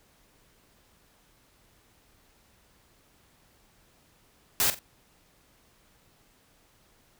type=noise with echo; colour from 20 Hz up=white; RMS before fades=-24 dBFS; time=4.6-4.7 s; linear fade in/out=0 ms; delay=45 ms; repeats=2; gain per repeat=-12 dB; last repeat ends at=4.79 s; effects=pink hiss -63 dBFS RMS until 7.19 s